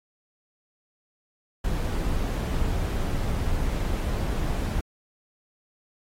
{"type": "noise", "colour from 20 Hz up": "brown", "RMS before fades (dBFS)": -26, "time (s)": [1.64, 4.81], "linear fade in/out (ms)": 5, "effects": ["AAC 48 kbps"]}